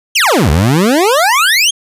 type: exponential two-way sweep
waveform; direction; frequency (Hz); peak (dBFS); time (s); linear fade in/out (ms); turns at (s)
25% pulse; down then up; 3322 to 69.1 to 3322; -4; 0.15-1.71; 10; 0.5
effects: resampled to 32000 Hz